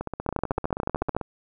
two click trains, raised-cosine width 1 ms, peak -10 / -16 dBFS, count 13 / 20, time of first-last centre 0.29-1.166 / 0.01-1.213 s, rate 13.7 / 15.8 Hz, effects none

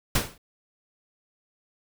pink noise with exponential decay, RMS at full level -19 dBFS, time 0.15-0.38 s, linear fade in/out 5 ms, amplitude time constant 49 ms, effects none

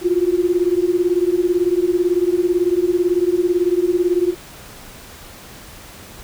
sine beating tone pair, 345 / 363 Hz, F4 / F#4, -21 / -33 cents, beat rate 18 Hz, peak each -17 dBFS, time 0.01-4.35 s, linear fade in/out 50 ms, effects pink hiss -39 dBFS RMS until 6.23 s

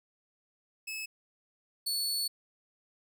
sawtooth tone pair in turn, 2594 / 4428 Hz, E7 / C#8, -28 / -3 cents, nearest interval major sixth, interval 925 cents, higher second, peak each -33 / -27 dBFS, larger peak second, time 0.87-1.06 / 1.86-2.28 s, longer second, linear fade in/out 10 ms, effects none

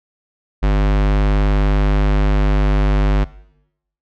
square tone, 50.2 Hz, G1, 42 cents sharp, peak -12 dBFS, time 0.62-3.25 s, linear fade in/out 20 ms, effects noise-tail reverb RT60 0.8 s tail -19 dB re dry + low-pass 3000 Hz 12 dB/octave

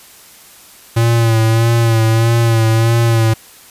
square tone with vibrato, 114.3 Hz, A#2, 34 cents flat, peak -10 dBFS, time 0.96-3.34 s, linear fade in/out 10 ms, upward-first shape sine, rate 1.6 Hz, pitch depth 38 cents each way, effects white hiss -41 dBFS RMS until 3.7 s + resampled to 32000 Hz

